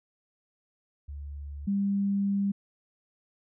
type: tone pair in turn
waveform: sine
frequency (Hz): 71.7 / 199.08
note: D2 / G3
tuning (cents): -41 / +27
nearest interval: octave + tritone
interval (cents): 1768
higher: second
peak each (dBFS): -36 / -24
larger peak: second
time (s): 1.08-1.67 / 1.67-2.52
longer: second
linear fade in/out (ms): 10
effects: none